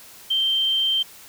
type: tone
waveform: sine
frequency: 3136 Hz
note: G7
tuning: in tune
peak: -18 dBFS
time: 0.3-1.03 s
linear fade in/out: 10 ms
effects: white hiss -45 dBFS RMS until 1.28 s